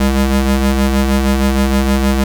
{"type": "ring-modulated tone", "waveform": "35% pulse", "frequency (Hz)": 133.8, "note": "C3", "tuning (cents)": 39, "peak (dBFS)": -6, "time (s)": [0, 2.24], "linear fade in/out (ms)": 5, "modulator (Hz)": 70.1, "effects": []}